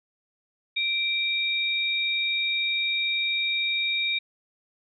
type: tone pair together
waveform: sine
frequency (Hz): 2349 / 3729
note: D7 / A#7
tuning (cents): 0 / 0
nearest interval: minor sixth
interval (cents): 800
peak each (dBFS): -26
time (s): 0.76-4.19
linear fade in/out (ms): 10
effects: none